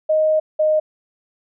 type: tone pair in turn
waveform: sine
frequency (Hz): 623 / 618.3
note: D#5 / D#5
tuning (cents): +2 / -11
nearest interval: unison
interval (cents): 13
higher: first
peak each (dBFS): -13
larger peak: neither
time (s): 0.09-0.4 / 0.59-0.8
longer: first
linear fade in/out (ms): 10
effects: none